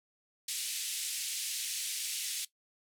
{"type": "band-pass noise", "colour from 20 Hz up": "white", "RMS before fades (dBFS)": -37, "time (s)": [0.48, 2.45], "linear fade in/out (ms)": 5, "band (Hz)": [2400, 11000], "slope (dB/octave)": 24, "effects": ["noise-tail reverb RT60 0.1 s tail -17 dB re dry"]}